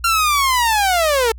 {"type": "linear sweep", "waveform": "sawtooth", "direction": "down", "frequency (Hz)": [1386, 434.9], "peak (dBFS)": -10, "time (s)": [0.04, 1.32], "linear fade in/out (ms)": 5, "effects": ["added 60 Hz sine -32 dBFS peak until 1.38 s"]}